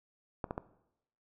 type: clicks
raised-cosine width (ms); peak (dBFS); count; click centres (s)
1; -21; 3; 0.442 / 0.509 / 0.579
effects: noise-tail reverb RT60 0.8 s tail -17 dB re dry